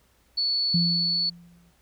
sine tone, 4435 Hz, C#8, in tune, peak -22 dBFS, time 0.37-1.3 s, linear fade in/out 10 ms
sine tone with exponential decay, 172.3 Hz, F3, 23 cents flat, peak -19 dBFS, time 0.74-1.71 s, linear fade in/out 5 ms, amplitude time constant 210 ms
effects added 60 Hz sine -64 dBFS peak until 1.81 s + pink hiss -64 dBFS RMS until 1.81 s

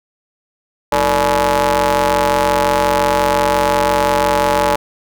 sawtooth ring-modulated tone, 134.7 Hz, C#3, 49 cents flat, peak -5 dBFS, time 0.92-4.76 s, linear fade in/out 5 ms, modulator 718 Hz, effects none

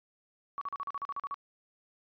sine tone bursts, 1127 Hz, C#6, 28 cents sharp, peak -33 dBFS, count 11, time 0.58-1.343 s, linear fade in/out 0 ms, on 33 ms, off 40 ms, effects resampled to 11025 Hz

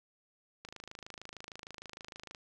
click train, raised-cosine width 0.2 ms, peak -28 dBFS, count 46, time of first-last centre 0.65-2.348 s, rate 26.5 Hz, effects none

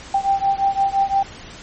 sine beating tone pair, 784 / 789.8 Hz, G5 / G5, 0 / +13 cents, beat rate 5.8 Hz, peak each -18 / -19 dBFS, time 0.14-1.23 s, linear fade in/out 5 ms, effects pink hiss -38 dBFS RMS until 1.62 s + MP3 32 kbps

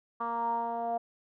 10% pulse tone with low-pass filter sweep, 233.1 Hz, A#3, in tune, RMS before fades -32 dBFS, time 0.2-0.98 s, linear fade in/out 10 ms, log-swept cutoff 1100 to 720 Hz, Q 8.2, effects none

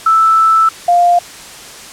sine tone pair in turn, 1318.5 / 700.7 Hz, E6 / F5, 0 / +6 cents, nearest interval major seventh, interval 1094 cents, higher first, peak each -6 dBFS, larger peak neither, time 0.06-0.69 / 0.88-1.19 s, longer first, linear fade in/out 5 ms, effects white hiss -32 dBFS RMS until 1.92 s + low-pass 9000 Hz 12 dB/octave

